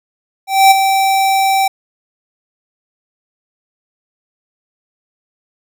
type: tone with ADSR envelope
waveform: square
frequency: 776 Hz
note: G5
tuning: 18 cents flat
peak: -3 dBFS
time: 0.47-1.68 s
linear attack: 240 ms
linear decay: 18 ms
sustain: -8 dB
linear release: 6 ms
effects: none